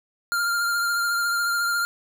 square tone with vibrato, 1396.9 Hz, F6, in tune, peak -22 dBFS, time 0.32-1.85 s, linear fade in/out 0 ms, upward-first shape triangle, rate 14 Hz, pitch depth 27 cents each way, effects none

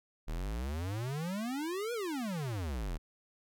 square exponential two-way sweep, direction up then down, 36.71 to 491.3 to 36.71 Hz, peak -35 dBFS, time 0.27-2.98 s, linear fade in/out 20 ms, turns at 1.93 s, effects none

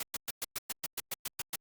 white noise bursts, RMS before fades -35 dBFS, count 12, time 0-1.558 s, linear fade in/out 5 ms, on 29 ms, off 110 ms, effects Opus 48 kbps

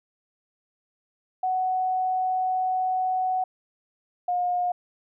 sine tone pair in turn, 744 / 715.6 Hz, F#5 / F5, +9 / +42 cents, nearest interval minor second, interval 67 cents, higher first, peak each -22 dBFS, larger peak neither, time 1.43-3.44 / 4.28-4.72 s, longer first, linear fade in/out 5 ms, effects none

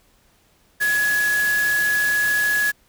sine tone in noise, 1685 Hz, G#6, 25 cents sharp, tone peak -17 dBFS, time 0.8-2.72 s, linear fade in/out 20 ms, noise white, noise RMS -29 dBFS, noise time 0.8-2.72 s, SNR +9 dB, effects pink hiss -59 dBFS RMS until 2.88 s

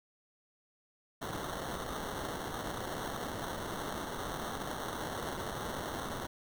blue noise with sample-and-hold, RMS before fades -39 dBFS, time 1.21-6.27 s, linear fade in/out 10 ms, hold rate 2450 Hz, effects none

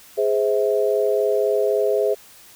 sine chord, Ab augmented, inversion none, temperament just, 415.3 / 519.1 / 648.9 Hz, Ab4 / C5 / E5, 0 / -14 / -27 cents, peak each -19 / -22 / -23 dBFS, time 0.17-2.15 s, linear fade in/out 20 ms, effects white hiss -47 dBFS RMS until 2.55 s

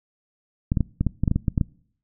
clicks, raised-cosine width 5 ms, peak -8 dBFS, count 12, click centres 0.719 / 0.772 / 0.807 / 1.01 / 1.067 / 1.236 / 1.278 / 1.314 / 1.36 / 1.482 / 1.578 / 1.612 s, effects noise-tail reverb RT60 0.6 s tail -23 dB re dry

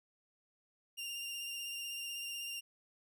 sawtooth tone with vibrato, 2794 Hz, F7, in tune, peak -37 dBFS, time 0.97-2.61 s, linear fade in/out 20 ms, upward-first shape sine, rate 16 Hz, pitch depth 20 cents each way, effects none

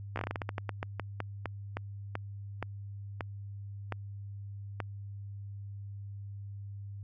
slowing click train, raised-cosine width 0.5 ms, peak -19 dBFS, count 22, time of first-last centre 0.16-4.802 s, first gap 14 ms, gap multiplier 1.23, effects added 100 Hz sine -40 dBFS peak until 7.03 s

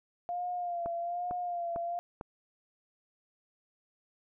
sine tone with vibrato, 698.5 Hz, F5, in tune, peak -32 dBFS, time 0.29-1.99 s, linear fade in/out 0 ms, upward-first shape sine, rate 1.2 Hz, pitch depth 44 cents each way
click train, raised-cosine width 1 ms, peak -25 dBFS, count 4, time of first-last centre 0.86-2.211 s, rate 2.22 Hz
effects none

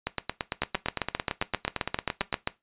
two click trains, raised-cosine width 0.3 ms, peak -11 / -9 dBFS, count 21 / 15, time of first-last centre 0.07-2.327 / 0.62-2.474 s, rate 8.86 / 7.55 Hz, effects noise-tail reverb RT60 0.2 s tail -17 dB re dry + resampled to 8000 Hz

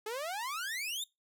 sawtooth exponential sweep, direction up, 415.3 to 3729 Hz, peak -32 dBFS, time 0.06-1.04 s, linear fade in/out 5 ms, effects noise-tail reverb RT60 0.2 s tail -22 dB re dry

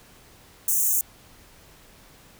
white high-pass noise, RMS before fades -22 dBFS, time 0.68-1.01 s, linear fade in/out 2 ms, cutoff 6100 Hz, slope 96 dB/octave, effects pink hiss -52 dBFS RMS until 2.39 s

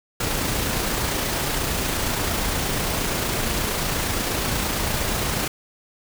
pink noise with amplitude modulation, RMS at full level -23 dBFS, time 0.2-5.48 s, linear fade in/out 5 ms, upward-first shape sine, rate 28.5 Hz, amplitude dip 25%, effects none

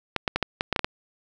clicks, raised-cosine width 0.3 ms, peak -7 dBFS, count 9, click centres 0.163 / 0.278 / 0.36 / 0.427 / 0.609 / 0.727 / 0.762 / 0.793 / 0.845 s, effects none

